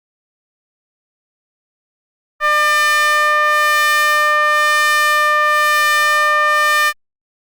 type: ring-modulated tone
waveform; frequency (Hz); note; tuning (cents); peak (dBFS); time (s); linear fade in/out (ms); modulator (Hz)
square; 300.1; D4; +38; -9; 2.4-6.93; 50; 1500
effects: Opus 48 kbps